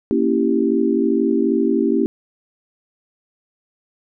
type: chord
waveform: sine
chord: A# diminished seventh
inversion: none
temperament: equal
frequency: 233.1 / 277.2 / 329.6 / 392 Hz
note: A#3 / C#4 / E4 / G4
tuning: 0 / 0 / 0 / 0 cents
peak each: -20 dBFS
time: 0.11-2.06 s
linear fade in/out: 0 ms
effects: none